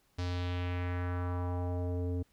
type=tone with low-pass filter sweep; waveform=square; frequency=89 Hz; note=F2; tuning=33 cents sharp; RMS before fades=-34 dBFS; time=0.18-2.23 s; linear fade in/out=10 ms; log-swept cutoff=5100 to 370 Hz; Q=2; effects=pink hiss -71 dBFS RMS until 2.32 s